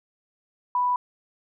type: tone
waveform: sine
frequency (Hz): 987.8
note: B5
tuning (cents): 0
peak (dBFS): -20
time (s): 0.75-0.96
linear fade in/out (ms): 2
effects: none